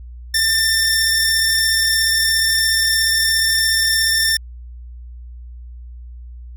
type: tone pair together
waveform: sawtooth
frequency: 1790 / 5407 Hz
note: A6 / E8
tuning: +29 / +43 cents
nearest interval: octave + perfect fifth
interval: 1914 cents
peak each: -14 dBFS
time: 0.34-4.37 s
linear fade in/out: 5 ms
effects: added 60 Hz sine -32 dBFS peak until 6.56 s